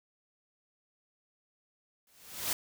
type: noise with exponential growth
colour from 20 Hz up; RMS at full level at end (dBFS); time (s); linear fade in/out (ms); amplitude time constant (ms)
white; -29; 2.07-2.53; 2; 100
effects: none